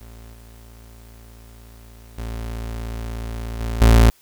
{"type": "tone with level steps", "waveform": "35% pulse", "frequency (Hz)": 56.7, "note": "A#1", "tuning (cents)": -47, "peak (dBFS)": [-37, -40, -25, -21, -7], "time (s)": [0.01, 4.1], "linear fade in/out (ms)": 0, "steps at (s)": [0.33, 2.18, 3.6, 3.81], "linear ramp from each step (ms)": 5, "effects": ["white hiss -55 dBFS RMS until 4.21 s"]}